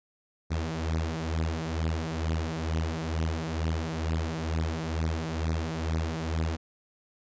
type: beating tone pair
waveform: sawtooth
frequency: 79.4 / 81.6 Hz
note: D#2 / E2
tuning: +36 / -17 cents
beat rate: 2.2 Hz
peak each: -27 dBFS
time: 0.5-6.57 s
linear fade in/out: 20 ms
effects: resampled to 16000 Hz